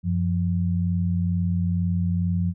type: tone pair together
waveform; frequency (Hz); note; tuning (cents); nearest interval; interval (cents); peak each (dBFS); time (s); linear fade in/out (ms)
sine; 92.6 / 174.81; F#2 / F3; +2 / +2; major seventh; 1100; -23; 0.03-2.54; 50
effects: none